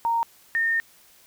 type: tone pair in turn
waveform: sine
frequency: 926 / 1826.5 Hz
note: A#5 / A#6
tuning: -12 / -36 cents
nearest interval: octave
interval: 1176 cents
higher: second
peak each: -20 dBFS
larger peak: neither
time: 0.05-0.23 / 0.55-0.8 s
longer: second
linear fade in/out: 0 ms
effects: white hiss -55 dBFS RMS until 1.26 s